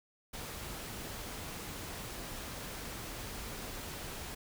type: noise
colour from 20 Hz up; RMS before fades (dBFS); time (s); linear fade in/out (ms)
pink; -43; 0.33-4.35; 10
effects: none